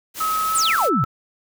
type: noise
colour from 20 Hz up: white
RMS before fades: -30 dBFS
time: 0.14-0.9 s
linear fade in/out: 50 ms
type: tone with pitch glide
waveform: sine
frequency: 1281 to 1315.5 Hz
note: E6 to E6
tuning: -50 to -4 cents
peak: -19 dBFS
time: 0.2-1.05 s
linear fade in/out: 10 ms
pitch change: +46 cents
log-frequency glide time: 0.43-0.71 s
type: exponential sweep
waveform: sine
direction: down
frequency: 9956 to 111.7 Hz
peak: -18 dBFS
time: 0.55-1.04 s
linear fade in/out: 0 ms
effects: none